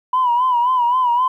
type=tone with vibrato; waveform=sine; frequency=987.8 Hz; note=B5; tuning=in tune; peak=-12 dBFS; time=0.13-1.28 s; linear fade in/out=5 ms; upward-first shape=sine; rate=3.8 Hz; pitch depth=78 cents each way; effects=tanh soft clip ceiling -9 dBFS + 9-bit